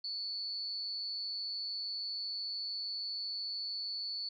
sine tone with amplitude modulation, 4453 Hz, C#8, 7 cents sharp, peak -33 dBFS, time 0.04-4.29 s, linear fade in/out 5 ms, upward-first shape sine, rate 206 Hz, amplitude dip 70%, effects none

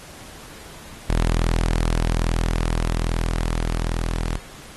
sawtooth tone with level ramp, 41.2 Hz, E1, in tune, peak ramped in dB -13 to -18 dBFS, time 1.09-4.38 s, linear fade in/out 10 ms, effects pink hiss -42 dBFS RMS until 4.76 s + AAC 32 kbps

